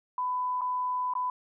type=tone with dropouts; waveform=sine; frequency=1000 Hz; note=B5; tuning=21 cents sharp; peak=-27 dBFS; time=0.18-1.3 s; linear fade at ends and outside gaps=2 ms; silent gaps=0.61-0.616 / 1.137-1.152 s; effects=none

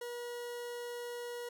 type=tone; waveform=40% pulse; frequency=481 Hz; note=B4; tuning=46 cents flat; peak=-39 dBFS; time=0.01-1.49 s; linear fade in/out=5 ms; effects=none

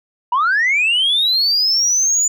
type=linear sweep; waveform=sine; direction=up; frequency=932.3 to 7040 Hz; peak=-11 dBFS; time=0.32-2.28 s; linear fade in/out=5 ms; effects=tanh soft clip ceiling -10 dBFS

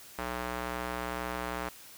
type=tone with band-pass filter; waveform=square; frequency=61.1 Hz; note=B1; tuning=18 cents flat; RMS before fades=-36 dBFS; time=0.18-1.69 s; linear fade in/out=5 ms; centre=1200 Hz; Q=0.86; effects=white hiss -51 dBFS RMS until 1.97 s

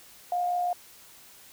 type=tone with amplitude modulation; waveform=sine; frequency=711 Hz; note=F5; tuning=31 cents sharp; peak=-23 dBFS; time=0.32-0.73 s; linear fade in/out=2 ms; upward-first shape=sine; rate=66.1 Hz; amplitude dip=35%; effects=white hiss -52 dBFS RMS until 1.52 s

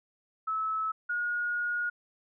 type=tone pair in turn; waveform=sine; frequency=1300 / 1439.5 Hz; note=E6 / F#6; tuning=-24 / -48 cents; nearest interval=major second; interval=176 cents; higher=second; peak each=-28 dBFS; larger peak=neither; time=0.47-0.92 / 1.09-1.9 s; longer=second; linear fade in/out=10 ms; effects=none

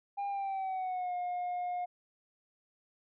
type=tone with pitch glide; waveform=sine; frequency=803 to 715.4 Hz; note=G5 to F5; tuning=+41 to +41 cents; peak=-30 dBFS; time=0.17-1.86 s; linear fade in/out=20 ms; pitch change=-200 cents; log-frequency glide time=0.28-1.14 s; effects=tanh soft clip ceiling -32 dBFS

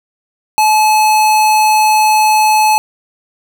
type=tone; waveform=square; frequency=860 Hz; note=A5; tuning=40 cents flat; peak=-8 dBFS; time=0.58-2.78 s; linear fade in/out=0 ms; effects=none

